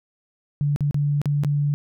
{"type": "tone with dropouts", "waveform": "sine", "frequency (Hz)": 144.9, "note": "D3", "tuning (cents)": -23, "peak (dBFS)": -18, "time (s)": [0.61, 1.74], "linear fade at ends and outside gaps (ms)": 0, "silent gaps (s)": [[0.761, 0.807], [0.91, 0.944], [1.216, 1.257], [1.436, 1.447]], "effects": []}